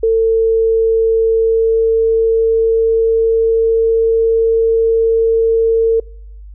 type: tone with pitch glide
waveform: sine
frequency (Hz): 450 to 453.1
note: A4 to A#4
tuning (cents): +39 to -49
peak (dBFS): -9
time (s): 0.03-6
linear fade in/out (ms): 5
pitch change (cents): +12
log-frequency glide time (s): 1.31-4.34
effects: noise-tail reverb RT60 0.7 s tail -26 dB re dry + added 50 Hz sine -31 dBFS peak until 6.54 s